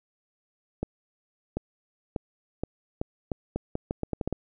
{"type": "accelerating click train", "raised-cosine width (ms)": 2, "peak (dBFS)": -15, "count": 14, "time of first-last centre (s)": [0.83, 4.327], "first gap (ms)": 740, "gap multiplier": 0.8, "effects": []}